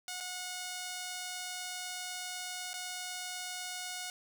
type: tone with dropouts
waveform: 5% pulse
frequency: 728 Hz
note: F#5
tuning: 28 cents flat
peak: -27 dBFS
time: 0.08-4.1 s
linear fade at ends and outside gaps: 1 ms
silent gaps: 0.203-0.207 / 2.733-2.74 s
effects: none